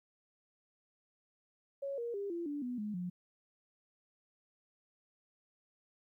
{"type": "tone with pitch steps", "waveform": "sine", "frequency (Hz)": [554.4, 471.6, 401.2, 341.3, 290.3, 247, 210.1, 178.71], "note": ["C#5", "A#4", "G4", "F4", "D4", "B3", "G#3", "F3"], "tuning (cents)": [0, 20, 40, -40, -20, 0, 20, 40], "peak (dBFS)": -36, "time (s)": [1.82, 3.1], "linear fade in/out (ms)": 10, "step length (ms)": 160, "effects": ["13-bit"]}